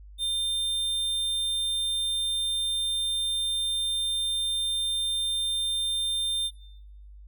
square tone, 3600 Hz, A7, 39 cents sharp, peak -26 dBFS, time 0.18-6.51 s, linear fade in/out 50 ms, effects noise-tail reverb RT60 0.9 s tail -20 dB re dry + added 50 Hz sine -44 dBFS peak until 7.27 s

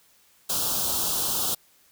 white band-stop noise, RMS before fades -26 dBFS, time 0.49-1.55 s, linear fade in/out 10 ms, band 1400 to 3000 Hz, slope 48 dB/octave, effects white hiss -60 dBFS RMS until 1.91 s

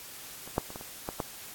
clicks, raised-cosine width 1 ms, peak -30 / -11 / -29 / -26 / -29 / -18 / -15 dBFS, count 7, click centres 0.476 / 0.581 / 0.704 / 0.759 / 0.811 / 1.089 / 1.202 s, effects white hiss -45 dBFS RMS until 1.54 s + AAC 64 kbps

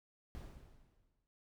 brown noise with exponential decay, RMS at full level -45 dBFS, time 0.35-1.27 s, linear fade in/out 0 ms, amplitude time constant 200 ms, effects none

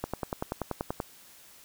click train, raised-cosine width 1 ms, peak -16 dBFS, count 11, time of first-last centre 0.04-1.002 s, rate 10.4 Hz, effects white hiss -54 dBFS RMS until 1.64 s

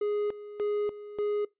triangle tone with tremolo, 415.3 Hz, G#4, in tune, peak -24 dBFS, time 0.01-1.45 s, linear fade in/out 5 ms, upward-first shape square, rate 1.7 Hz, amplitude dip 80%, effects noise-tail reverb RT60 0.2 s tail -23 dB re dry + resampled to 8000 Hz

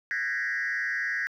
sine tone with frequency modulation, 1760 Hz, A6, in tune, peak -25 dBFS, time 0.11-1.27 s, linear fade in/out 0 ms, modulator 123 Hz, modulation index 1.8, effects tanh soft clip ceiling -24 dBFS + 11-bit

